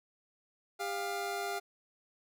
25% pulse tone pair together, 400.2 / 702 Hz, G4 / F5, +36 / +9 cents, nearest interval minor seventh, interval 973 cents, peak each -34 / -33 dBFS, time 0.79-1.6 s, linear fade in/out 20 ms, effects none

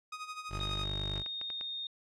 sawtooth tone with tremolo, 1249 Hz, D#6, 6 cents sharp, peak -34 dBFS, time 0.12-0.85 s, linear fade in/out 5 ms, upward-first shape sine, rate 12 Hz, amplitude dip 70%
20% pulse tone, 49.58 Hz, G1, 20 cents sharp, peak -31 dBFS, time 0.49-1.24 s, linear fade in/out 50 ms
sine tone with pitch glide, 3729 to 3684 Hz, A#7 to A#7, 0 to -21 cents, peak -36 dBFS, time 0.6-1.87 s, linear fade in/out 2 ms, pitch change -21 cents, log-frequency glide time 0.71-1.64 s
clicks, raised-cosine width 0.3 ms, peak -29 dBFS, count 5, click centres 1.165 / 1.262 / 1.414 / 1.502 / 1.611 s
effects low-pass 7000 Hz 12 dB/octave

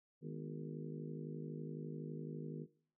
harmonic tone with a mistuned harmonic, 51.91 Hz, G#1, in tune, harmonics 3 / 4 / 5 / 6 / 7 / 8 / 9, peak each -45 / -54 / -50 / -56 / -53 / -54 / -55 dBFS, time 0.21-2.67 s, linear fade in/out 50 ms, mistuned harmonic 5, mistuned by -97 cents, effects noise-tail reverb RT60 0.5 s tail -18 dB re dry

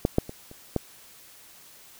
clicks, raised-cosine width 2 ms, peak -7 / -6 / -23 / -30 / -10 dBFS, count 5, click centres 0.051 / 0.184 / 0.294 / 0.514 / 0.763 s, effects white hiss -51 dBFS RMS until 1.99 s

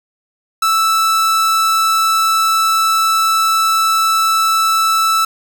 45% pulse tone, 1318 Hz, E6, 1 cent flat, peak -11 dBFS, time 0.62-5.25 s, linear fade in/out 5 ms, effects none

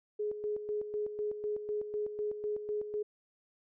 sine tone with tremolo, 420 Hz, G#4, 19 cents sharp, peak -31 dBFS, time 0.19-3.03 s, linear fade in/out 10 ms, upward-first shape square, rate 4 Hz, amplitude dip 60%, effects none

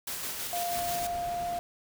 white noise with tremolo, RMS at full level -35 dBFS, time 0.07-1.07 s, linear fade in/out 5 ms, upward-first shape square, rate 6.2 Hz, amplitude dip 25%
sine tone, 698.5 Hz, F5, in tune, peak -30 dBFS, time 0.53-1.59 s, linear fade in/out 0 ms
pink noise, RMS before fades -43 dBFS, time 0.75-1.59 s, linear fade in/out 5 ms
effects none

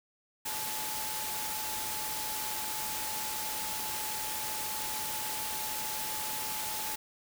sine tone in noise, 863 Hz, A5, 34 cents flat, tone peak -41 dBFS, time 0.45-6.96 s, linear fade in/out 10 ms, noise white, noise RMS -36 dBFS, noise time 0.45-6.96 s, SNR -8 dB, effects none

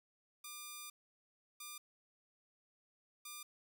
5% pulse tone bursts at uneven times, 1200 Hz, D6, 37 cents sharp, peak -35 dBFS, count 3, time 0.44-0.9 / 1.6-1.78 / 3.25-3.43 s, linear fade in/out 5 ms, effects none

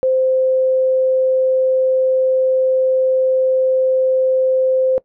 sine tone, 520 Hz, C5, 11 cents flat, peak -12 dBFS, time 0.03-4.98 s, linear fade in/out 0 ms, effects noise-tail reverb RT60 0.1 s tail -20 dB re dry

